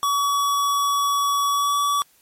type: tone with pitch glide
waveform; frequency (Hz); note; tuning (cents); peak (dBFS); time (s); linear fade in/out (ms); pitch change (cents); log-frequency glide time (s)
square; 1134 to 1144.5; C#6 to D6; +39 to -45; -19; 0.03-2.02; 0; +16; 1.51-1.77
effects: white hiss -58 dBFS RMS until 2.21 s + MP3 64 kbps